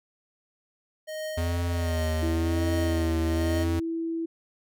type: tone with tremolo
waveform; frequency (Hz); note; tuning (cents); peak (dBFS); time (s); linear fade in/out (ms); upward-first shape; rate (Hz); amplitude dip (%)
square; 622.3; D#5; 0; -31; 1.07-3.65; 20; triangle; 1.3; 80
type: tone with vibrato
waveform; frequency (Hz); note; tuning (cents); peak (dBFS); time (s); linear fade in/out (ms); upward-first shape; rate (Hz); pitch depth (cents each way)
square; 83.1; E2; +15; -26; 1.37-3.8; 10; sine; 0.95; 67
type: tone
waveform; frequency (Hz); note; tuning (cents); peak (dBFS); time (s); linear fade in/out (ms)
sine; 329.6; E4; 0; -27; 2.22-4.26; 10
effects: none